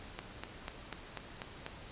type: click train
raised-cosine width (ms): 0.3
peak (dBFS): -23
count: 7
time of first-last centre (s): 0.19-1.664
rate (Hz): 4.07
effects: pink hiss -50 dBFS RMS until 1.91 s + resampled to 8000 Hz